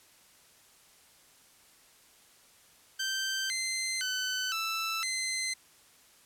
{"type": "tone with pitch steps", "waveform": "15% pulse", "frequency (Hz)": [1557, 2071, 1512, 1324, 2060], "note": ["G6", "C7", "F#6", "E6", "C7"], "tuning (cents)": [-12, -18, 37, 7, -28], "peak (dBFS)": -24, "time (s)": [2.99, 5.54], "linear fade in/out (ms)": 10, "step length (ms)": 510, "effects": ["white hiss -60 dBFS RMS until 6.25 s", "low-pass 12000 Hz 12 dB/octave"]}